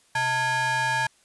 square ring-modulated tone, 383.8 Hz, G4, 37 cents flat, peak -20 dBFS, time 0.15-1.07 s, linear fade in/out 5 ms, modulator 1280 Hz, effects white hiss -61 dBFS RMS until 1.24 s + resampled to 24000 Hz

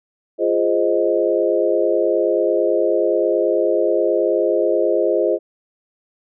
sine chord, F minor seventh, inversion none, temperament equal with one note detuned, 346 / 415.3 / 523.3 / 622.3 Hz, F4 / Ab4 / C5 / Eb5, -16 / 0 / 0 / 0 cents, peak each -20 dBFS, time 0.38-5.39 s, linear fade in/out 50 ms, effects none

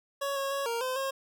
25% pulse tone with pitch steps, 558 / 548 / 555 / 465.7 / 514 / 539 Hz, C#5 / C#5 / C#5 / A#4 / C5 / C#5, +11 / -20 / +2 / -2 / -31 / -49 cents, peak -26 dBFS, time 0.21-1.11 s, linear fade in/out 10 ms, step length 150 ms, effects none

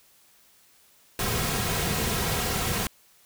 pink noise with comb filter, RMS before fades -27 dBFS, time 1.19-2.87 s, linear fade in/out 2 ms, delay 3.4 ms, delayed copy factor -0.55, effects white hiss -59 dBFS RMS until 3.25 s

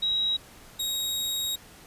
sine / sawtooth tone pair in turn, 3836 / 3785 Hz, A#7 / A#7, +49 / +26 cents, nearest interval unison, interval 23 cents, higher first, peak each -23 / -24 dBFS, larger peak first, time 0.02-0.37 / 0.79-1.56 s, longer second, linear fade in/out 10 ms, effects pink hiss -50 dBFS RMS until 1.86 s + resampled to 32000 Hz

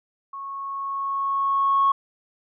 sine tone with level ramp, 1100 Hz, C#6, 14 cents flat, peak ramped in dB -32 to -14 dBFS, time 0.33-1.92 s, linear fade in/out 5 ms, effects tanh soft clip ceiling -11 dBFS

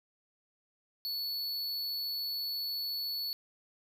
square tone, 4427 Hz, C#8, 3 cents flat, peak -34 dBFS, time 1.05-3.33 s, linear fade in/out 0 ms, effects none

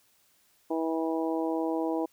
harmonic tone, 162.1 Hz, E3, 29 cents flat, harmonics 2 / 3 / 4 / 5 / 6, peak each -29 / -33 / -35 / -37 / -39 dBFS, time 0.7-2.06 s, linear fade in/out 10 ms, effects white hiss -66 dBFS RMS until 2.12 s

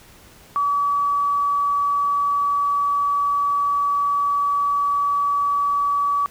sine tone, 1143 Hz, D6, 47 cents flat, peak -17 dBFS, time 0.56-6.26 s, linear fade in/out 0 ms, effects pink hiss -48 dBFS RMS until 6.3 s

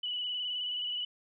sine tone with vibrato, 2960 Hz, F#7, in tune, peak -32 dBFS, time 0.03-1.05 s, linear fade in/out 5 ms, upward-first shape square, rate 19 Hz, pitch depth 24 cents each way, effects none

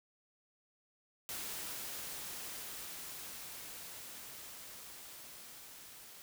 white noise with level ramp, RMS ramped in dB -42 to -54 dBFS, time 1.29-6.22 s, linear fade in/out 0 ms, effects none

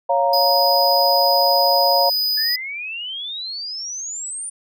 sine chord, Bb minor, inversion first, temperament equal, 554.4 / 698.5 / 932.3 Hz, Db5 / F5 / Bb5, 0 / 0 / 0 cents, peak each -19 dBFS, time 0.09-2.1 s, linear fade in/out 10 ms
square tone, 4978 Hz, D#8, in tune, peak -18 dBFS, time 0.33-2.56 s, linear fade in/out 5 ms
sine exponential sweep, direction up, 1715 to 9397 Hz, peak -26 dBFS, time 2.37-4.5 s, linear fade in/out 10 ms
effects none

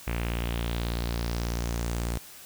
sawtooth tone with low-pass filter sweep, 58.27 Hz, A#1, in tune, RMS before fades -30 dBFS, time 0.07-2.18 s, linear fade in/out 5 ms, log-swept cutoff 2400 to 9000 Hz, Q 3, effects white hiss -47 dBFS RMS until 2.45 s

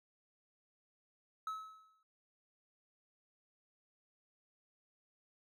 triangle tone with exponential decay, 1292 Hz, E6, 35 cents flat, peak -34 dBFS, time 1.47-2.03 s, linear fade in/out 2 ms, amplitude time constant 120 ms, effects none

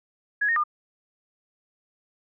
sine tone with pitch steps, 1674 / 1847 / 1208 Hz, G#6 / A#6 / D6, +13 / -16 / +48 cents, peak -20 dBFS, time 0.41-0.638 s, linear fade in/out 10 ms, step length 76 ms, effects none

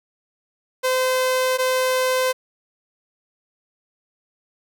sawtooth tone pair in turn, 514 / 514 Hz, C5 / C5, -31 / -31 cents, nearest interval unison, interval 0 cents, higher neither, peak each -14 dBFS, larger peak neither, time 0.83-1.58 / 1.58-2.33 s, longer neither, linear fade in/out 20 ms, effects none

